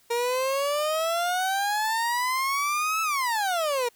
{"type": "exponential two-way sweep", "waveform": "30% pulse", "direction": "up then down", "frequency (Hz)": [466.2, 1318.5, 466.2], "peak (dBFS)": -21, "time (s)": [0.1, 3.89], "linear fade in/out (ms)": 10, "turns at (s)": 3.02, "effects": ["white hiss -61 dBFS RMS until 3.95 s"]}